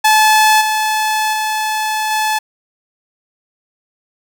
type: tone with level steps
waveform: sawtooth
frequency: 864 Hz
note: A5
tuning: 32 cents flat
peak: -4 / -10 / -12 / -10 dBFS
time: 0.04-2.39 s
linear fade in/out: 10 ms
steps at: 0.6 / 1.32 / 2.1 s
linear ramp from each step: 20 ms
effects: none